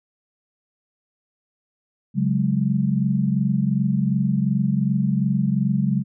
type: chord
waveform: sine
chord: C# suspended fourth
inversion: none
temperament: equal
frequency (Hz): 138.59 / 185 / 207.7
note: C#3 / F#3 / G#3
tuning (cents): 0 / 0 / 0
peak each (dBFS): -22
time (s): 2.14-6.04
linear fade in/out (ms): 50
effects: none